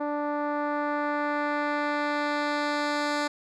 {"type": "tone with low-pass filter sweep", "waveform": "10% pulse", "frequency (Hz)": 293.7, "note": "D4", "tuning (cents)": 0, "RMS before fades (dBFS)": -28, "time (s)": [0, 3.28], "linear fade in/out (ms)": 10, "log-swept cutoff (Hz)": [830, 6300], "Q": 0.9, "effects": []}